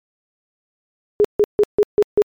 sine tone bursts, 415.3 Hz, G#4, in tune, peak -9 dBFS, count 6, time 1.2-2.22 s, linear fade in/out 0 ms, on 45 ms, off 150 ms, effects MP3 96 kbps

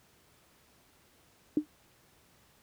sine tone with exponential decay, 301.8 Hz, D4, 47 cents sharp, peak -19 dBFS, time 1.57-1.66 s, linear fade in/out 2 ms, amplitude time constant 18 ms, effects pink hiss -64 dBFS RMS until 2.62 s + high-pass 60 Hz 12 dB/octave

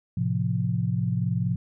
sine chord, F major, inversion first, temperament equal, 110 / 130.81 / 174.61 Hz, A2 / C3 / F3, 0 / 0 / 0 cents, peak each -27 dBFS, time 0.17-1.56 s, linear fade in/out 5 ms, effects none

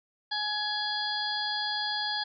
harmonic tone with a mistuned harmonic, 840 Hz, G#5, 19 cents sharp, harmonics 1 / 2 / 4 / 5 / 6, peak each -35 / -35 / -35 / -35 / -35 dBFS, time 0.31-2.24 s, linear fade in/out 10 ms, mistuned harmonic 6, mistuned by -93 cents, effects none

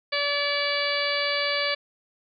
harmonic tone, 575 Hz, D5, 37 cents flat, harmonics 1 / 2 / 3 / 4 / 5 / 6 / 7 / 8, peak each -29 / -33 / -31 / -29 / -34 / -34 / -34 / -31 dBFS, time 0.12-1.75 s, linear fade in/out 10 ms, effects none

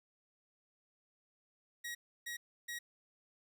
sawtooth tone bursts, 1900 Hz, A#6, 33 cents sharp, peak -37 dBFS, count 3, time 1.84-2.79 s, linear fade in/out 10 ms, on 110 ms, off 310 ms, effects none

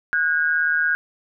sine tone pair together, 1464 / 1621.1 Hz, F#6 / G#6, -19 / -42 cents, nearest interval major second, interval 177 cents, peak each -20 dBFS, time 0.13-0.95 s, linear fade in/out 0 ms, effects none

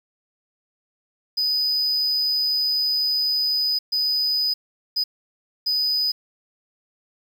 triangle tone bursts at uneven times, 4986 Hz, D#8, 3 cents sharp, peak -18 dBFS, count 4, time 1.37-3.79 / 3.92-4.54 / 4.96-5.04 / 5.66-6.12 s, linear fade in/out 10 ms, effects 8-bit

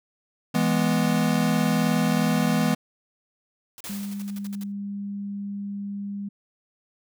square chord, E major, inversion none, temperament equal, 164.81 / 207.7 / 246.9 Hz, E3 / G#3 / B3, 0 / 0 / 0 cents, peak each -25 dBFS, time 0.54-2.75 s, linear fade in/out 10 ms
white noise bursts, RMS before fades -43 dBFS, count 11, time 3.78-4.635 s, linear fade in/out 0 ms, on 25 ms, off 58 ms
white noise with exponential decay, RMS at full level -35 dBFS, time 3.84-4.72 s, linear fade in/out 1 ms, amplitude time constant 190 ms
sine tone, 201 Hz, G3, 44 cents sharp, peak -29 dBFS, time 3.89-6.29 s, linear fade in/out 10 ms
effects none

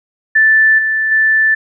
sine tone with level steps, 1760 Hz, A6, in tune, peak -6 / -12 / -8 dBFS, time 0.35-1.55 s, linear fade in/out 10 ms, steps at 0.78 / 1.11 s, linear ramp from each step 10 ms, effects none

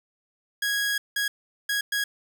sawtooth tone bursts at uneven times, 1654 Hz, G#6, 8 cents flat, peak -20 dBFS, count 4, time 0.62-0.98 / 1.16-1.28 / 1.69-1.81 / 1.92-2.04 s, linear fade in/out 5 ms, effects none

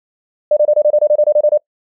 sine tone bursts, 598 Hz, D5, 31 cents sharp, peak -7 dBFS, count 13, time 0.51-1.576 s, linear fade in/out 5 ms, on 58 ms, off 26 ms, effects noise-tail reverb RT60 0.1 s tail -25 dB re dry

